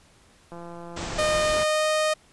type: click train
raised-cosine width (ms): 1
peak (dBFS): -27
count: 156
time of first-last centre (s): 0.52-1.426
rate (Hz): 171
type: low-pass noise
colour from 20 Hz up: pink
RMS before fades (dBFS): -33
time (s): 0.96-1.64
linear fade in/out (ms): 10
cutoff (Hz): 8200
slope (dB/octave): 96
type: tone with pitch glide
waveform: sawtooth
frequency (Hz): 613 to 618.7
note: D#5 to D#5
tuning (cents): -26 to -10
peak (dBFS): -17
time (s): 1.18-2.14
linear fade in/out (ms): 10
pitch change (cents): +16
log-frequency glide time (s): 1.56-1.88
effects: pink hiss -57 dBFS RMS until 2.32 s + resampled to 24000 Hz